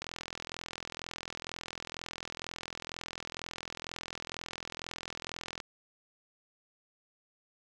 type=click train; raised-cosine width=0.2 ms; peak=-21 dBFS; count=236; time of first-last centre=0.02-5.602 s; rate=42.1 Hz; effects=none